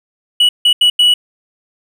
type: tone bursts at uneven times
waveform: triangle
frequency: 2938 Hz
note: F#7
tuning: 13 cents flat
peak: -5 dBFS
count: 4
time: 0.4-0.49 / 0.65-0.73 / 0.81-0.9 / 0.99-1.14 s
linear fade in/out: 5 ms
effects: none